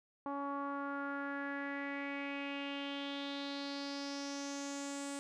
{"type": "tone with low-pass filter sweep", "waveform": "sawtooth", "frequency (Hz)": 280.9, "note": "C#4", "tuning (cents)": 23, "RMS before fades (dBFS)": -41, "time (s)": [0.26, 5.19], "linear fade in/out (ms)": 0, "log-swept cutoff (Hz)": [1000, 8400], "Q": 4.8, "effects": []}